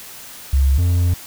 sine / triangle tone pair in turn, 68 / 87.78 Hz, C#2 / F2, -33 / +9 cents, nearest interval major third, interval 442 cents, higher second, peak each -11 dBFS, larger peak neither, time 0.53-0.78 / 0.78-1.14 s, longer second, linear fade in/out 5 ms, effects white hiss -37 dBFS RMS until 1.26 s

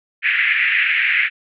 white band-pass noise, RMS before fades -17 dBFS, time 0.22-1.3 s, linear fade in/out 50 ms, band 1700 to 2500 Hz, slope 48 dB/octave, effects none

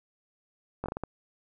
slowing click train, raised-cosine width 1 ms, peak -19 dBFS, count 6, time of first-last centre 0.84-1.036 s, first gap 19 ms, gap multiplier 1.37, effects none

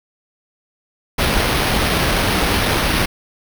pink noise with sample-and-hold, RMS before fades -17 dBFS, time 1.18-3.06 s, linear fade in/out 10 ms, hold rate 7350 Hz, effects none

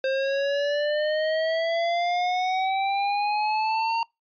square exponential sweep, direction up, 528 to 922 Hz, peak -23 dBFS, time 0.04-4.03 s, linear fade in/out 2 ms, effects noise-tail reverb RT60 0.2 s tail -25 dB re dry + resampled to 11025 Hz

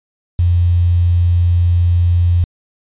sine tone with quantisation, 87.31 Hz, F2, in tune, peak -9 dBFS, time 0.39-2.44 s, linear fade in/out 0 ms, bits 6, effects resampled to 8000 Hz

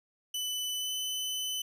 sawtooth tone with pitch glide, 2994 to 3020 Hz, F#7 to F#7, +20 to +35 cents, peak -29 dBFS, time 0.34-1.62 s, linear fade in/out 5 ms, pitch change +15 cents, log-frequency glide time 0.74-0.92 s, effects none

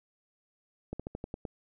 slowing click train, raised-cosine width 2 ms, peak -23 dBFS, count 7, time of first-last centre 0.93-1.452 s, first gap 66 ms, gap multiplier 1.11, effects none

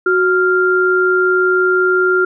sine tone pair together, 368.9 / 1392.8 Hz, F#4 / F6, -5 / -5 cents, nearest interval octave + major seventh, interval 2300 cents, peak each -13 dBFS, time 0.06-2.25 s, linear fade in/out 5 ms, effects none

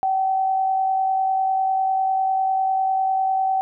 sine tone with amplitude modulation, 765 Hz, G5, 42 cents flat, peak -16 dBFS, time 0.03-3.61 s, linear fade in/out 0 ms, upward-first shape sine, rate 50 Hz, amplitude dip 35%, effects none

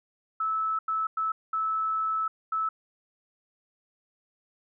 sine tone bursts at uneven times, 1306 Hz, E6, 17 cents flat, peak -25 dBFS, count 5, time 0.4-0.79 / 0.88-1.07 / 1.17-1.32 / 1.53-2.28 / 2.52-2.69 s, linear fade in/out 5 ms, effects none

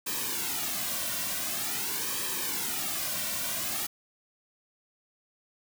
white noise with flanger, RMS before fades -32 dBFS, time 0.06-3.87 s, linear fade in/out 10 ms, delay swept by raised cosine 1.4 to 2.39 ms, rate 0.46 Hz, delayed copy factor -0.75, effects none

